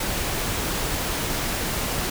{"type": "noise", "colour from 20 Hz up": "pink", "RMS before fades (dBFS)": -26, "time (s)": [0, 2.1], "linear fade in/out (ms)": 5, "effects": []}